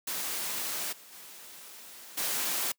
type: noise with level steps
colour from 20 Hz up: white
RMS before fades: -34 / -52 / -48 / -31 dBFS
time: 0.07-2.72 s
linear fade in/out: 5 ms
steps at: 0.92 / 1.12 / 2.17 s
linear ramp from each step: 10 ms
effects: noise-tail reverb RT60 0.1 s tail -24 dB re dry + high-pass 200 Hz 12 dB/octave